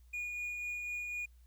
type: tone with tremolo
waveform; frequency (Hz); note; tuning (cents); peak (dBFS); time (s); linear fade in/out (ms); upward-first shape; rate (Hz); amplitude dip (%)
triangle; 2444; D#7; -32; -34; 0.13-1.26; 10; triangle; 4; 30
effects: added 60 Hz sine -57 dBFS peak until 1.46 s + white hiss -75 dBFS RMS until 1.46 s